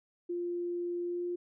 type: tone with pitch glide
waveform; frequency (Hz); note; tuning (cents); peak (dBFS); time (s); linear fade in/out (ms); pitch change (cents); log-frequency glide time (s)
sine; 349.2 to 351.8; F4 to F4; 0 to +13; -32; 0.29-1.36; 10; +13; 1.03-1.25
effects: none